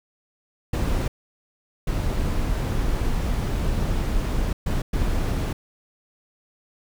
brown noise bursts at uneven times, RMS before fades -23 dBFS, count 4, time 0.73-1.08 / 1.87-4.53 / 4.66-4.82 / 4.93-5.53 s, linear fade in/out 5 ms, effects none

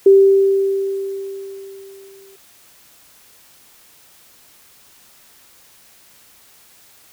sine tone with exponential decay, 390.8 Hz, G4, 5 cents flat, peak -4 dBFS, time 0.06-2.36 s, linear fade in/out 5 ms, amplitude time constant 500 ms, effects white hiss -49 dBFS RMS until 7.12 s

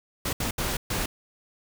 pink noise bursts at uneven times, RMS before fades -28 dBFS, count 4, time 0.25-0.33 / 0.4-0.51 / 0.58-0.77 / 0.9-1.06 s, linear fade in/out 5 ms, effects none

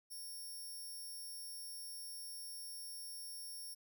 5% pulse tone, 5500 Hz, F8, 27 cents flat, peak -40 dBFS, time 0.1-3.75 s, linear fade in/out 20 ms, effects none

